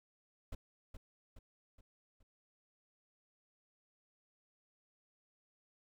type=noise with echo; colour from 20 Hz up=brown; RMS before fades=-42 dBFS; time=0.52-0.55 s; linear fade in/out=5 ms; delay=420 ms; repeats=4; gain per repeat=-6 dB; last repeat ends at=2.23 s; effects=none